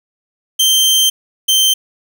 sawtooth tone pair in turn, 3136 / 3120 Hz, G7 / G7, 0 / -9 cents, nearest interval unison, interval 9 cents, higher first, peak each -6 dBFS, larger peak neither, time 0.59-1.1 / 1.48-1.74 s, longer first, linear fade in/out 10 ms, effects none

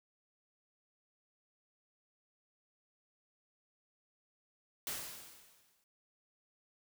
white noise with exponential decay, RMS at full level -38 dBFS, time 4.87-5.84 s, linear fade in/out 1 ms, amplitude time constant 210 ms, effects none

